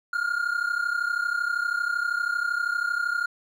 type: tone pair together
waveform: triangle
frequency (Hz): 1396.9 / 1429.6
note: F6 / F6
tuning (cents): 0 / +40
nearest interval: unison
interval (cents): 40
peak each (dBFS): -25 / -25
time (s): 0.13-3.26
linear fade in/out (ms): 5
effects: none